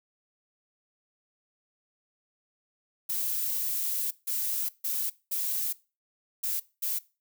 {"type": "noise bursts at uneven times", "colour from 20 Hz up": "violet", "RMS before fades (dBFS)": -30, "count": 6, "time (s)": [[3.09, 4.11], [4.27, 4.69], [4.84, 5.1], [5.31, 5.73], [6.43, 6.6], [6.82, 6.99]], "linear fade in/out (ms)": 10, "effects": ["noise-tail reverb RT60 0.3 s tail -20 dB re dry"]}